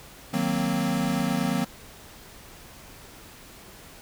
square chord, C half-diminished seventh, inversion first, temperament equal, 155.56 / 185 / 233.1 / 261.6 Hz, Eb3 / Gb3 / Bb3 / C4, 0 / 0 / 0 / 0 cents, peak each -32 / -29 / -29 / -30 dBFS, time 0.33-1.65 s, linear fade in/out 10 ms, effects pink hiss -47 dBFS RMS until 4.01 s

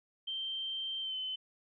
sine tone with pitch glide, 3136 to 3050 Hz, G7 to G7, 0 to -48 cents, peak -35 dBFS, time 0.27-1.36 s, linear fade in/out 10 ms, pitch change -48 cents, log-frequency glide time 1.01-1.16 s, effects none

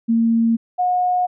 sine tone pair in turn, 228.9 / 724.2 Hz, A#3 / F#5, -31 / -37 cents, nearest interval octave + minor sixth, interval 1994 cents, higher second, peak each -13 / -15 dBFS, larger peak first, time 0.08-0.57 / 0.78-1.27 s, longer neither, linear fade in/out 20 ms, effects none

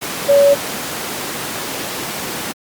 sine tone in noise, 565 Hz, C#5, 33 cents sharp, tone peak -7 dBFS, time 0.28-0.55 s, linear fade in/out 20 ms, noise pink, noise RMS -23 dBFS, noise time 0.01-2.53 s, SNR +13 dB, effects high-pass 200 Hz 12 dB/octave + Opus 48 kbps

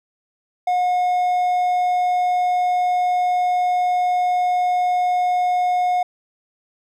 triangle tone, 722 Hz, F#5, 43 cents flat, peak -14 dBFS, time 0.67-6.03 s, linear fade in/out 5 ms, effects none

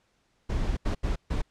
brown noise bursts at uneven times, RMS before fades -27 dBFS, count 4, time 0.49-0.77 / 0.85-0.95 / 1.03-1.16 / 1.3-1.42 s, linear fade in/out 10 ms, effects pink hiss -70 dBFS RMS until 1.5 s + low-pass 7000 Hz 12 dB/octave

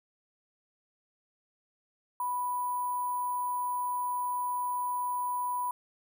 sine tone with sample-and-hold, 987.8 Hz, B5, in tune, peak -29 dBFS, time 2.2-5.71 s, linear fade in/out 2 ms, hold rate 11025 Hz, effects none

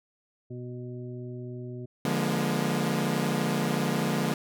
harmonic tone, 123.47 Hz, B2, in tune, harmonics 1 / 2 / 3 / 5, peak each -37 / -42 / -41 / -51 dBFS, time 0.5-1.86 s, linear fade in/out 10 ms
sawtooth chord, Bb dominant seventh, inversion first, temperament equal with one note detuned, 146.83 / 174.61 / 207.7 / 239.1 Hz, D3 / F3 / Ab3 / Bb3, 0 / 0 / 0 / +44 cents, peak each -27 dBFS, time 2.05-4.34 s, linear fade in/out 2 ms
effects none

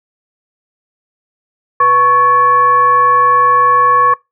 sine tone with frequency modulation, 1108.7 Hz, C#6, in tune, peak -6 dBFS, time 1.8-4.14 s, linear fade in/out 5 ms, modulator 615 Hz, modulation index 0.47, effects noise-tail reverb RT60 0.2 s tail -23 dB re dry

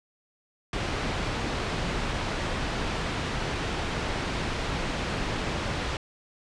pink low-pass noise, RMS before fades -30 dBFS, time 0.73-5.97 s, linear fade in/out 2 ms, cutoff 3900 Hz, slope 12 dB/octave, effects resampled to 22050 Hz

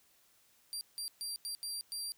25% pulse tone bursts at uneven times, 4723 Hz, D8, 9 cents sharp, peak -33 dBFS, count 6, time 0.73-0.81 / 0.98-1.08 / 1.21-1.36 / 1.45-1.55 / 1.63-1.81 / 1.92-2.12 s, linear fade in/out 0 ms, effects white hiss -68 dBFS RMS until 2.17 s

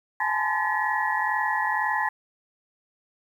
sine tone cluster, 836 / 878 / 1021 / 1727 / 1910 Hz, G#5 / A5 / C6 / A6 / A#6, +11 / -4 / -43 / -33 / +42 cents, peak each -29 dBFS, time 0.2-2.09 s, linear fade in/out 5 ms, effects 9-bit

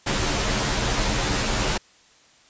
pink noise with comb filter, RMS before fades -23 dBFS, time 0.06-1.78 s, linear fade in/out 10 ms, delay 12 ms, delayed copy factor -0.9, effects white hiss -55 dBFS RMS until 2.49 s + resampled to 16000 Hz

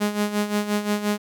sawtooth tone with tremolo, 207.7 Hz, G#3, in tune, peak -15 dBFS, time 0-1.18 s, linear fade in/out 20 ms, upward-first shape sine, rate 5.7 Hz, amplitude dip 70%, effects none

